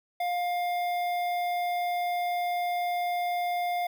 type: tone with notch filter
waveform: square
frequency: 706 Hz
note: F5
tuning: 19 cents sharp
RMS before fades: -29 dBFS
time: 0.2-3.87 s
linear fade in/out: 5 ms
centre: 7100 Hz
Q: 0.56
effects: none